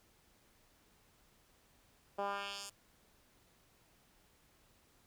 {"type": "tone with band-pass filter sweep", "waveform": "10% pulse", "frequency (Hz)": 199.8, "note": "G3", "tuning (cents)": 33, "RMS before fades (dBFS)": -41, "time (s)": [2.18, 2.7], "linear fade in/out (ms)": 10, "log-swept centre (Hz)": [620, 8800], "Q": 1.4, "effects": ["pink hiss -69 dBFS RMS until 5.06 s"]}